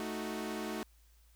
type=chord; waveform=sawtooth; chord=D# diminished; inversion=second; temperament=equal; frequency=220 / 311.1 / 370 Hz; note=A3 / D#4 / F#4; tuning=0 / 0 / 0 cents; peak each=-36 / -38 / -38 dBFS; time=0-0.83 s; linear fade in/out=0 ms; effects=added 56 Hz sine -61 dBFS peak until 1.35 s + white hiss -70 dBFS RMS until 1.35 s